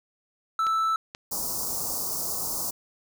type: tone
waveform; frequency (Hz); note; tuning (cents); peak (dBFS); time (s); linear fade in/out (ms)
triangle; 1318.5; E6; 0; -20; 0.59-0.96; 2
type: clicks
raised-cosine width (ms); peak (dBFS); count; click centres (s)
0.2; -20; 2; 0.668 / 1.149
type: band-stop noise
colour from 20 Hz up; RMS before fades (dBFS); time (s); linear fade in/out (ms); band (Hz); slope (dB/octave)
white; -30; 1.31-2.71; 10; 1200 to 4800; 48
effects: none